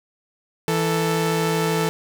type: tone pair together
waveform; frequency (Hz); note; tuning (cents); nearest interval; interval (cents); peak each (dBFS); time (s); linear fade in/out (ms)
sawtooth; 164.81 / 441.4; E3 / A4; 0 / +5; octave + perfect fourth; 1705; -18; 0.68-1.89; 0
effects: none